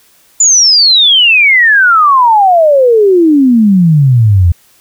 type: exponential sweep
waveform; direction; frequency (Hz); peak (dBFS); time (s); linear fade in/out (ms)
sine; down; 7140 to 82.41; -3; 0.4-4.52; 5
effects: white hiss -47 dBFS RMS until 4.8 s